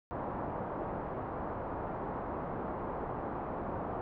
white low-pass noise, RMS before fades -38 dBFS, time 0.11-4.01 s, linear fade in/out 0 ms, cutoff 1000 Hz, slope 24 dB/octave, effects none

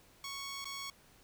10% pulse tone with dropouts, 1108.7 Hz, C#6, in tune, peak -32 dBFS, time 0.24-0.9 s, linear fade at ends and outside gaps 2 ms, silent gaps 0.644-0.654 s, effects pink hiss -63 dBFS RMS until 1.23 s

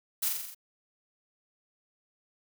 blue noise with echo, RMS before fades -29 dBFS, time 0.22-0.29 s, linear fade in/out 10 ms, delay 43 ms, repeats 6, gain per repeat -3 dB, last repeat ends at 0.548 s, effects none

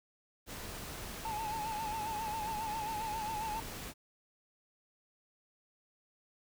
pink noise, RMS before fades -44 dBFS, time 0.46-3.94 s, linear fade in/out 50 ms
triangle tone with vibrato, 870 Hz, A5, 20 cents flat, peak -34 dBFS, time 1.25-3.6 s, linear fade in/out 2 ms, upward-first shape sine, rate 7.4 Hz, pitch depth 68 cents each way
effects none

